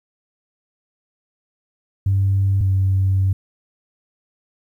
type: tone pair in turn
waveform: sine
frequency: 97.6 / 95.7 Hz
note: G2 / G2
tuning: -7 / -41 cents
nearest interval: unison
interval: 34 cents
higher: first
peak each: -13 dBFS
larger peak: neither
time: 2.06-2.61 / 2.61-3.33 s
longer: second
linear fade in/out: 5 ms
effects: tanh soft clip ceiling -10 dBFS + 9-bit